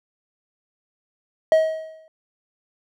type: tone with exponential decay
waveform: triangle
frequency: 636 Hz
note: D#5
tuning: 38 cents sharp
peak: -8 dBFS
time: 1.52-2.08 s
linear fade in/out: 1 ms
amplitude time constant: 120 ms
effects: none